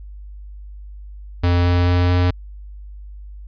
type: tone with pitch steps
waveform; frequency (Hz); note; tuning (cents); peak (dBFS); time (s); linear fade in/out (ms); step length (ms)
square; 87.8 / 88.31 / 88.82 / 89.33; F2 / F2 / F2 / F2; +10 / +20 / +30 / +40; -14; 1.43-2.31; 10; 220
effects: added 50 Hz sine -33 dBFS peak until 3.47 s + resampled to 11025 Hz